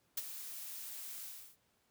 blue noise with ADSR envelope, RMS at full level -35 dBFS, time 0.17-1.57 s, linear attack 7 ms, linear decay 33 ms, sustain -11 dB, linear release 340 ms, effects pink hiss -75 dBFS RMS until 1.9 s + high-pass 80 Hz 12 dB/octave

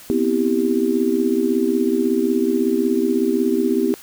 sine chord, C major seventh, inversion third, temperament just, 245.3 / 261.6 / 327 / 392.4 Hz, B3 / C4 / E4 / G4, -12 / 0 / -14 / +2 cents, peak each -21 / -23 / -21 / -20 dBFS, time 0.1-3.94 s, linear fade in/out 0 ms, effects white hiss -42 dBFS RMS until 4.02 s

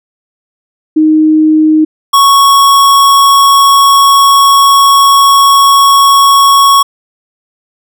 sine / square tone pair in turn, 311.1 / 1108.6 Hz, D#4 / C#6, 0 / 0 cents, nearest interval octave + minor seventh, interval 2200 cents, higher second, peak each -3 dBFS, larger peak neither, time 0.96-1.85 / 2.13-6.83 s, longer second, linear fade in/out 10 ms, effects none

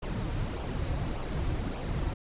brown noise with flanger, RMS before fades -32 dBFS, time 0.02-2.14 s, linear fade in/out 10 ms, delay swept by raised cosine 0.48 to 4.88 ms, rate 1.7 Hz, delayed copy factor -0.5, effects resampled to 8000 Hz

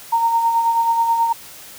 sine tone with tremolo, 922 Hz, A#5, 19 cents flat, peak -12 dBFS, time 0.12-1.33 s, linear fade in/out 10 ms, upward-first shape sine, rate 9.3 Hz, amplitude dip 45%, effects white hiss -39 dBFS RMS until 1.78 s

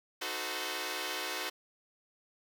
5% pulse chord, D# diminished seventh, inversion none, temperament equal with one note detuned, 311.1 / 370 / 440 / 513.7 Hz, D#4 / F#4 / A4 / C5, 0 / 0 / 0 / -32 cents, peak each -31 / -28 / -30 / -28 dBFS, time 0.21-1.5 s, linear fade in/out 10 ms, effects none

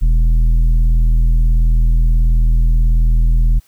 triangle tone with tanh clipping, 40.74 Hz, E1, 20 cents flat, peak -10 dBFS, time 0.01-3.6 s, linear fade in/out 20 ms, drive 12 dB, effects white hiss -54 dBFS RMS until 3.67 s

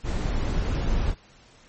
brown noise, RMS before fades -24 dBFS, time 0.03-1.15 s, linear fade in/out 50 ms, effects pink hiss -54 dBFS RMS until 1.68 s + MP3 32 kbps

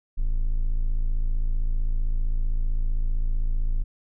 triangle tone, 27.76 Hz, A0, 16 cents sharp, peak -18 dBFS, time 0.17-3.84 s, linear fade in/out 20 ms, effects none

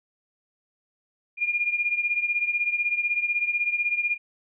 sine beating tone pair, 2415 / 2431 Hz, D7 / D#7, +48 / -41 cents, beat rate 16 Hz, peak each -24 / -28 dBFS, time 1.37-4.18 s, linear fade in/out 50 ms, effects none

